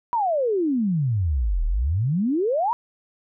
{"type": "exponential two-way sweep", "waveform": "sine", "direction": "down then up", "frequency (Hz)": [987.8, 36.71, 987.8], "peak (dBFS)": -19, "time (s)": [0.13, 2.73], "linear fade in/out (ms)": 0, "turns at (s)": 1.65, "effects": []}